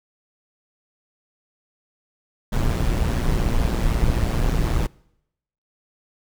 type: noise with amplitude modulation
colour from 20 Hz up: brown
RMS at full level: -17 dBFS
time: 2.52-4.87 s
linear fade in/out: 10 ms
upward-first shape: sine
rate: 116 Hz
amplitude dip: 65%
effects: noise-tail reverb RT60 0.8 s tail -24 dB re dry